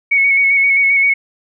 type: tone with vibrato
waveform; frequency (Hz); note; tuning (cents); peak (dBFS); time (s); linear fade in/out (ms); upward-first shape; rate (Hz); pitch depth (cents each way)
sine; 2217; C#7; 0; -9; 0.11-1.14; 10; square; 7.6; 20
effects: none